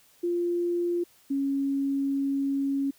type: tone pair in turn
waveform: sine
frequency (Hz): 347.7 / 276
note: F4 / C#4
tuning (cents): -8 / -7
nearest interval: major third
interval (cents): 399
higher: first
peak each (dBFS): -24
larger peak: neither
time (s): 0.23-1.04 / 1.3-2.91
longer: second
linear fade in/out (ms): 10
effects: white hiss -60 dBFS RMS until 2.98 s